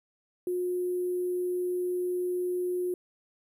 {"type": "tone with sample-and-hold", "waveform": "sine", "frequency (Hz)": 359.4, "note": "F4", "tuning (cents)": 50, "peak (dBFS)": -27, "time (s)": [0.47, 2.94], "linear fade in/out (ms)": 2, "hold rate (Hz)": 11025, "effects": []}